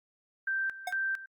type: tone with tremolo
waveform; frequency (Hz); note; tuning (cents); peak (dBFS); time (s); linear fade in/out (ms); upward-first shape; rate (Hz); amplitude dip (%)
sine; 1566; G6; -2; -28; 0.47-1.26; 5; square; 2.2; 80
type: tone with exponential decay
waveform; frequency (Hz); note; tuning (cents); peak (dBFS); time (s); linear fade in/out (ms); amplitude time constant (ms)
square; 728; F#5; -28; -29; 0.87-0.96; 5; 18
effects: Opus 48 kbps